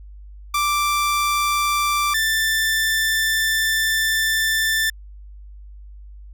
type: tone pair in turn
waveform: sawtooth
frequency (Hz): 1174.7 / 1772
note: D6 / A6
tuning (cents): 0 / +12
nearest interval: perfect fifth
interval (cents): 712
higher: second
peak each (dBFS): -14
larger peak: neither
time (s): 0.54-2.14 / 2.14-4.9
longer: second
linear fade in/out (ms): 5
effects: added 50 Hz sine -37 dBFS peak until 6.33 s